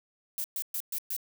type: noise bursts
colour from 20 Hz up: violet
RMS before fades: -33 dBFS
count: 5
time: 0.38-1.165 s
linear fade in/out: 0 ms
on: 61 ms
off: 120 ms
effects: none